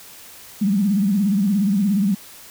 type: tone with vibrato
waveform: sine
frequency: 200 Hz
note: G3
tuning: 35 cents sharp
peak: -15 dBFS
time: 0.61-2.15 s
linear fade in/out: 10 ms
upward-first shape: sine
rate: 17 Hz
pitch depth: 130 cents each way
effects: white hiss -42 dBFS RMS until 2.5 s